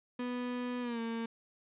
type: tone with pitch glide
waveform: 35% pulse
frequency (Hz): 246.7 to 228.9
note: B3 to A#3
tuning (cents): -2 to -31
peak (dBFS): -33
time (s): 0.19-1.26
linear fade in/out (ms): 5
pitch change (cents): -129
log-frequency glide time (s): 0.81-1
effects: resampled to 8000 Hz + 12-bit